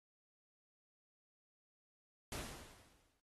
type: noise with exponential decay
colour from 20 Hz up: pink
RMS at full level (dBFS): -43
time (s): 2.32-3.2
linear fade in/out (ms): 1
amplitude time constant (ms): 190
effects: AAC 32 kbps